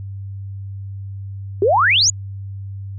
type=exponential sweep; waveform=sine; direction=up; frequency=365.8 to 7040 Hz; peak=-11 dBFS; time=1.62-2.1 s; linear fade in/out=2 ms; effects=added 98 Hz sine -27 dBFS peak until 2.98 s